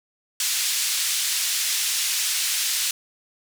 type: band-pass noise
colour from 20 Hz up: white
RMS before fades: -24 dBFS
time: 0.4-2.91 s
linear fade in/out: 2 ms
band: 2500 to 8700 Hz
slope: 12 dB/octave
effects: none